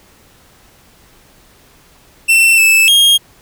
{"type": "tone with pitch steps", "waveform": "45% pulse", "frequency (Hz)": [2688, 2628, 3247], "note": ["E7", "E7", "G#7"], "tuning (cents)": [33, -6, -40], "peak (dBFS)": -6, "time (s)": [2.28, 3.18], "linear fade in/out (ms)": 20, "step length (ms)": 300, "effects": ["pink hiss -47 dBFS RMS until 3.41 s"]}